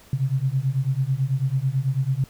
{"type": "beating tone pair", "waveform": "sine", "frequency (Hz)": [129.1, 138.2], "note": ["C3", "C#3"], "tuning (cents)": [-23, -5], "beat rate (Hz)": 9.1, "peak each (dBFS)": -23, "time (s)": [0.13, 2.24], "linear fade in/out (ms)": 2, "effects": ["pink hiss -51 dBFS RMS until 2.29 s"]}